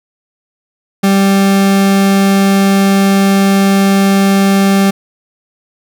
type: tone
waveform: 40% pulse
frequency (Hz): 196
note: G3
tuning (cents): 0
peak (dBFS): -6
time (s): 1.03-4.91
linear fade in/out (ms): 10
effects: none